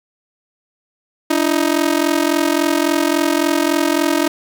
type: ring-modulated tone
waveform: sawtooth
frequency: 313.2 Hz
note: D#4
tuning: 11 cents sharp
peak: -7 dBFS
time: 1.3-4.28 s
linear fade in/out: 5 ms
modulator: 21.8 Hz
effects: 8-bit